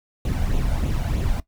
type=noise with flanger; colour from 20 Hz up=brown; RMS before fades=-22 dBFS; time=0.25-1.4 s; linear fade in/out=2 ms; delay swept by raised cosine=0.29 to 1.39 ms; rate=3.2 Hz; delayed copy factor=+0.6; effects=noise-tail reverb RT60 0.1 s tail -17 dB re dry